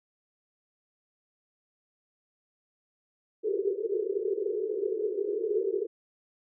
white band-pass noise, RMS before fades -30 dBFS, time 3.43-5.87 s, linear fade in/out 20 ms, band 370 to 450 Hz, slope 96 dB/octave, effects none

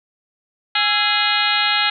harmonic tone with a mistuned harmonic, 415.3 Hz, G#4, in tune, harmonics 2 / 3 / 4 / 5 / 6 / 7 / 8 / 9 / 10, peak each -24 / -24 / -24 / -24 / -24 / -24 / -24 / -24 / -24 dBFS, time 0.75-1.9 s, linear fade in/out 5 ms, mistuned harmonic 3, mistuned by +120 cents, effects none

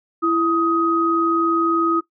sine tone pair together, 332.7 / 1256 Hz, E4 / D#6, +16 / +16 cents, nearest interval octave + major seventh, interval 2300 cents, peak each -18 dBFS, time 0.22-2.01 s, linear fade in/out 20 ms, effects noise-tail reverb RT60 0.1 s tail -17 dB re dry

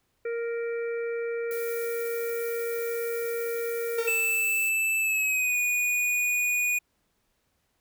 harmonic tone, 466.2 Hz, A#4, in tune, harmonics 1 / 3 / 4 / 5, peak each -28 / -41 / -45 / -43 dBFS, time 0.25-4.09 s, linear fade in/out 5 ms
violet noise, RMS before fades -40 dBFS, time 1.51-4.69 s, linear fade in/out 0 ms
45% pulse tone with exponential decay, 456.1 Hz, A#4, 38 cents flat, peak -28 dBFS, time 3.98-4.95 s, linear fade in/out 5 ms, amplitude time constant 210 ms
square tone with pitch glide, 2637 to 2460 Hz, E7 to D#7, 0 to -20 cents, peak -24 dBFS, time 4.07-6.79 s, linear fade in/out 10 ms, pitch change -120 cents, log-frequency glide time 5-5.58 s
effects pink hiss -73 dBFS RMS until 7.8 s

